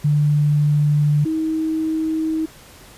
sine tone pair in turn, 147.8 / 317.4 Hz, D3 / D#4, +11 / +35 cents, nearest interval octave + minor second, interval 1324 cents, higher second, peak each -13 / -18 dBFS, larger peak first, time 0.04-1.25 / 1.25-2.46 s, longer neither, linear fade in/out 10 ms, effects pink hiss -44 dBFS RMS until 2.97 s + resampled to 32000 Hz

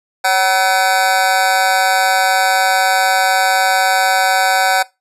25% pulse tone with amplitude modulation, 757 Hz, F#5, 39 cents sharp, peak -4 dBFS, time 0.24-4.83 s, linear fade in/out 10 ms, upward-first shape sine, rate 204 Hz, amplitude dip 85%, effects noise-tail reverb RT60 0.2 s tail -19 dB re dry + resampled to 32000 Hz

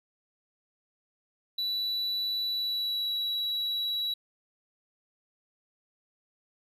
triangle tone with pitch glide, 3951 to 3906 Hz, B7 to B7, 0 to -20 cents, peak -27 dBFS, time 1.58-4.14 s, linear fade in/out 5 ms, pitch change -20 cents, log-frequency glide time 2.48-3.15 s, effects none

